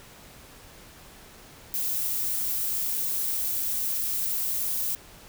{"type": "noise", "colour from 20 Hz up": "violet", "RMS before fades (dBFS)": -28, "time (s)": [1.74, 4.95], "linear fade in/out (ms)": 0, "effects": ["pink hiss -49 dBFS RMS until 5.28 s"]}